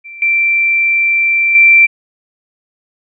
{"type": "tone with level steps", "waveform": "sine", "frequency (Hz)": 2349, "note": "D7", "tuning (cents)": 0, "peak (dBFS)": [-28, -9, -3], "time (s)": [0.04, 1.87], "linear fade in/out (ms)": 20, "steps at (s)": [0.22, 1.55], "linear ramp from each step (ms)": 2, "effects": []}